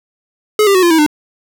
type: tone with pitch steps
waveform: square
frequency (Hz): 425.1 / 396.6 / 370.1 / 345.3 / 322.2 / 300.6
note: G#4 / G4 / F#4 / F4 / E4 / D4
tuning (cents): +40 / +20 / 0 / -20 / -39 / +40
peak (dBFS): -8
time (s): 0.59-1.064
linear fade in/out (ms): 2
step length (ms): 79
effects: none